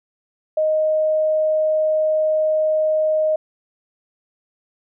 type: tone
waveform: sine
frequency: 622.3 Hz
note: D#5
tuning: in tune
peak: -15 dBFS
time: 0.57-3.36 s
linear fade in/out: 5 ms
effects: none